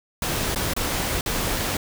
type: noise with dropouts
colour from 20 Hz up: pink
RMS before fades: -25 dBFS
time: 0.22-1.77 s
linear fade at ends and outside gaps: 2 ms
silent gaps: 0.548-0.559 / 0.736-0.764 / 1.21-1.26 s
effects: none